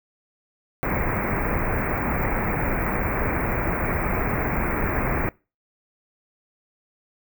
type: band-stop noise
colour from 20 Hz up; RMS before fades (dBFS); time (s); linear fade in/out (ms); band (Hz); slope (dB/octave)
pink; -24; 0.83-5.29; 0; 2400 to 16000; 96
effects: noise-tail reverb RT60 0.3 s tail -24 dB re dry